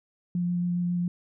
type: tone with vibrato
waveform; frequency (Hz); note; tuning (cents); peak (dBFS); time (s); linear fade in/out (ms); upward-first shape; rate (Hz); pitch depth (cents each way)
sine; 175.9; F3; +13; -24; 0.35-1.08; 2; square; 7.3; 8
effects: none